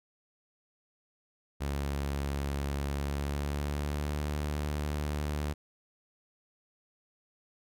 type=tone with pitch glide; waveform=sawtooth; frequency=70.4 to 74.11 Hz; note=C#2 to D2; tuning=+27 to +16 cents; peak=-27 dBFS; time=1.6-5.54 s; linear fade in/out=20 ms; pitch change=+89 cents; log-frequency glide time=2.92-4.21 s; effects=none